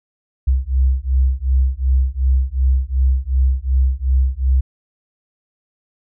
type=beating tone pair; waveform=sine; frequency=64 / 66.7 Hz; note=C2 / C2; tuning=-38 / +34 cents; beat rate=2.7 Hz; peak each=-16 / -16 dBFS; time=0.47-4.61 s; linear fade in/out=10 ms; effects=none